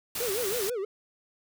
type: noise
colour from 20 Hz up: white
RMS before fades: -33 dBFS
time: 0.15-0.7 s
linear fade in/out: 5 ms
type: tone with vibrato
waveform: triangle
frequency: 436.3 Hz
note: A4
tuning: 15 cents flat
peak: -27 dBFS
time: 0.2-0.85 s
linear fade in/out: 5 ms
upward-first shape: sine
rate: 6.2 Hz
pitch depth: 240 cents each way
effects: none